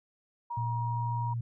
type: tone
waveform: sine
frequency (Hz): 950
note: A#5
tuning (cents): +33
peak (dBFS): -33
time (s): 0.5-1.34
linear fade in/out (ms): 10
type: tone with pitch glide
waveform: sine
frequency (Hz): 116.54 to 117.42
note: A#2 to A#2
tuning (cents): 0 to +13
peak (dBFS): -30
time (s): 0.57-1.41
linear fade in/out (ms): 5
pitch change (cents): +13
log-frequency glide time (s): 0.75-1.11
effects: none